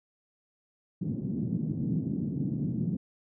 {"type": "band-pass noise", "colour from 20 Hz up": "pink", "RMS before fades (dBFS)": -31, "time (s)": [1.01, 2.97], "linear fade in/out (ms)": 10, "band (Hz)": [140, 250], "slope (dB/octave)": 24, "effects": []}